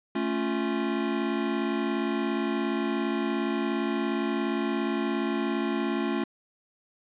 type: chord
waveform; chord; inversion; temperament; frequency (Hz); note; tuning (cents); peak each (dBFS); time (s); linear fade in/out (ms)
square; A augmented; none; equal; 220 / 277.2 / 349.2; A3 / C#4 / E#4; 0 / 0 / 0; -31; 0.15-6.24; 5
effects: resampled to 8000 Hz + 10-bit